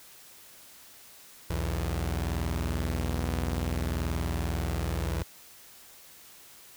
sawtooth tone pair together, 61.74 / 82.41 Hz, B1 / E2, 0 / 0 cents, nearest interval perfect fourth, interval 500 cents, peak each -27 dBFS, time 1.5-5.23 s, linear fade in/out 5 ms, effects white hiss -52 dBFS RMS until 6.76 s

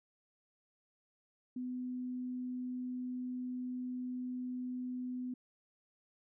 sine tone, 251 Hz, B3, 28 cents sharp, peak -37 dBFS, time 1.56-5.34 s, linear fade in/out 5 ms, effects none

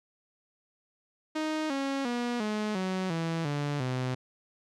sawtooth tone with pitch steps, 311.1 / 274 / 241.3 / 212.5 / 187.13 / 164.8 / 145.13 / 127.81 Hz, D#4 / C#4 / B3 / G#3 / F#3 / E3 / D3 / C3, 0 / -20 / -40 / +40 / +20 / 0 / -20 / -40 cents, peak -25 dBFS, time 1.35-4.15 s, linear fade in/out 10 ms, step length 350 ms, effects low-pass 6000 Hz 12 dB/octave

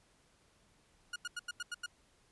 sawtooth tone bursts, 1436 Hz, F6, 48 cents sharp, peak -34 dBFS, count 7, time 1.13-1.862 s, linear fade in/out 5 ms, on 30 ms, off 87 ms, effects pink hiss -69 dBFS RMS until 2.31 s + resampled to 24000 Hz

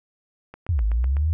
click train, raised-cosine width 0.5 ms, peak -24 dBFS, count 6, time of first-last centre 0.54-1.168 s, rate 7.96 Hz
sine exponential two-way sweep, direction down then up, 98 to 51.4 to 83.7 Hz, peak -18 dBFS, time 0.69-1.33 s, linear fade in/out 0 ms, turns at 0.84 s
effects none

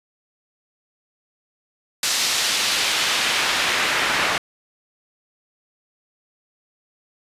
pink noise with band-pass filter sweep, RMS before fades -21 dBFS, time 2.03-4.38 s, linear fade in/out 2 ms, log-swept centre 5100 to 1700 Hz, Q 0.87, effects resampled to 32000 Hz

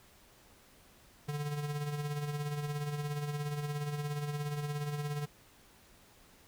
square tone with tremolo, 146.83 Hz, D3, in tune, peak -33 dBFS, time 1.28-5.26 s, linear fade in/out 10 ms, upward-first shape sine, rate 17 Hz, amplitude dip 50%, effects pink hiss -61 dBFS RMS until 6.47 s

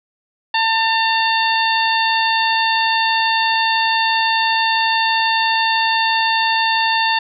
harmonic tone with a mistuned harmonic, 897 Hz, A5, 33 cents sharp, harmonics 1 / 2 / 3 / 4 / 5, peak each -17 / -20 / -22 / -23 / -24 dBFS, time 0.54-7.19 s, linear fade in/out 5 ms, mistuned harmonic 3, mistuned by +36 cents, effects none

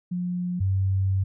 sine tone pair in turn, 178.4 / 95.93 Hz, F3 / G2, +37 / -37 cents, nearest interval major seventh, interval 1074 cents, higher first, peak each -25 / -20 dBFS, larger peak second, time 0.11-0.6 / 0.6-1.24 s, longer second, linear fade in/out 10 ms, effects none

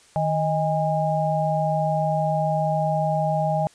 sine tone cluster, 155.8 / 626 / 815 Hz, D#3 / D#5 / G#5, +3 / +10 / -33 cents, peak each -24 dBFS, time 0.16-3.67 s, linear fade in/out 0 ms, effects white hiss -54 dBFS RMS until 3.74 s + resampled to 22050 Hz

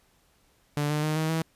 sawtooth tone with pitch steps, 146.83 / 150.44 / 154.13 / 157.91 / 161.79 Hz, D3 / D3 / D#3 / D#3 / E3, 0 / +42 / -16 / +26 / -32 cents, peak -21 dBFS, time 0.77-1.42 s, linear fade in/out 0 ms, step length 130 ms, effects pink hiss -65 dBFS RMS until 1.55 s + resampled to 32000 Hz

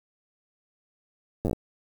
slowing click train, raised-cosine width 2 ms, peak -14 dBFS, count 7, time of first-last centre 1.45-1.531 s, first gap 9 ms, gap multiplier 1.16, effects 7-bit

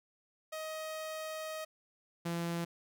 sawtooth tone pair in turn, 629 / 169.9 Hz, D#5 / F3, +19 / -47 cents, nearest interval octave + major seventh, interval 2266 cents, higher first, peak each -35 / -30 dBFS, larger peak second, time 0.52-1.65 / 2.25-2.65 s, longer first, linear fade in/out 10 ms, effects none

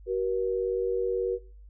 sine tone pair together, 378.7 / 477.1 Hz, F#4 / A#4, +40 / +40 cents, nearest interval major third, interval 400 cents, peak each -28 dBFS, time 0.06-1.39 s, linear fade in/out 50 ms, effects noise-tail reverb RT60 0.4 s tail -20 dB re dry + added 50 Hz sine -46 dBFS peak until 1.69 s

